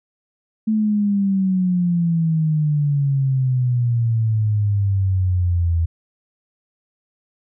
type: exponential sweep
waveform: sine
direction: down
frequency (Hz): 220 to 82.2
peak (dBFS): -15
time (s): 0.67-5.86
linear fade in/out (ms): 10
effects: none